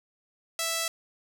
sawtooth tone with band-pass filter, 659.3 Hz, E5, in tune, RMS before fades -30 dBFS, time 0.59-0.88 s, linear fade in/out 2 ms, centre 7600 Hz, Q 0.58, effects none

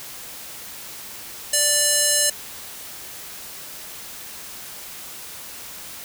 square tone with band-pass filter, 587.3 Hz, D5, in tune, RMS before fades -19 dBFS, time 1.53-2.3 s, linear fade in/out 5 ms, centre 8500 Hz, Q 1.6, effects white hiss -37 dBFS RMS until 6.04 s

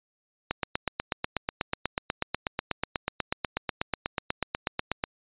click train, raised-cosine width 0.3 ms, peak -10 dBFS, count 38, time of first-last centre 0.51-5.039 s, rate 8.17 Hz, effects resampled to 8000 Hz

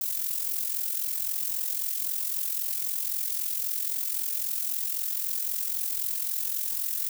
violet noise with amplitude modulation, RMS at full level -27 dBFS, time 0.01-7.09 s, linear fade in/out 2 ms, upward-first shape sine, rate 43.8 Hz, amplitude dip 65%, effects none

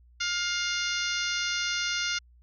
harmonic tone, 706 Hz, F5, 19 cents sharp, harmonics 2 / 3 / 4 / 5 / 6 / 7 / 8 / 9, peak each -32 / -34 / -35 / -36 / -37 / -37 / -38 / -39 dBFS, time 0.2-2.19 s, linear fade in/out 10 ms, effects added 60 Hz sine -54 dBFS peak until 2.42 s

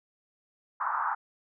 pink band-pass noise, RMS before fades -30 dBFS, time 0.8-1.15 s, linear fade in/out 10 ms, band 890 to 1400 Hz, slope 48 dB/octave, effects none

